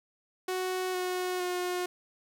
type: tone with pitch steps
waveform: sawtooth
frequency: 370 / 364.7 / 359.5 Hz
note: F#4 / F#4 / F#4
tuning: 0 / -25 / -50 cents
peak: -26 dBFS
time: 0.48-1.86 s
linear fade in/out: 5 ms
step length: 460 ms
effects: 11-bit